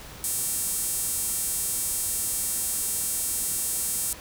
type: tone with high-pass filter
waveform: sawtooth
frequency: 460 Hz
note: A#4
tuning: 23 cents flat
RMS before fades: -28 dBFS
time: 0.24-4.13 s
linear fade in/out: 0 ms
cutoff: 9000 Hz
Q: 1.9
effects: pink hiss -43 dBFS RMS until 4.2 s